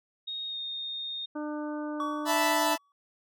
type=tone with pitch glide; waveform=sine; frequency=3729 to 3682 Hz; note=A#7 to A#7; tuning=0 to -22 cents; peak=-33 dBFS; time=0.27-1.26 s; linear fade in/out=10 ms; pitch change=-22 cents; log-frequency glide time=0.47-0.58 s
type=harmonic tone; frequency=299.9 Hz; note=D4; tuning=36 cents sharp; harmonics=1 / 2 / 3 / 4 / 5; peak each=-33 / -39 / -43 / -45 / -47 dBFS; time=1.35-2.76 s; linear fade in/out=10 ms
type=tone with exponential decay; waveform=triangle; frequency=1135 Hz; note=C#6; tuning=41 cents sharp; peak=-27 dBFS; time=2-2.92 s; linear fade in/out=1 ms; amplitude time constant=200 ms
type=chord; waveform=sawtooth; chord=E suspended fourth; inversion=none; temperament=equal; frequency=659.3 / 880 / 987.8 Hz; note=E5 / A5 / B5; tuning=0 / 0 / 0 cents; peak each=-25 dBFS; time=2.25-2.78 s; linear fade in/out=50 ms
effects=none